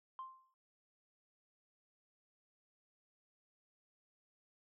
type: tone with exponential decay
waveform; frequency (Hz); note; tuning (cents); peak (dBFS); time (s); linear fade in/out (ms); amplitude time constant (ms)
sine; 1050; C6; +6; -40; 0.19-0.54; 1; 74
effects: tanh soft clip ceiling -39 dBFS